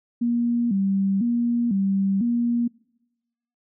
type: tone with vibrato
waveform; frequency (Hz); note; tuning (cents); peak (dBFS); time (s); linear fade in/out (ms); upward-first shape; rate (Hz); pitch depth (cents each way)
sine; 215.2; A3; -38; -19; 0.21-2.68; 10; square; 1; 170
effects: noise-tail reverb RT60 1.0 s tail -25 dB re dry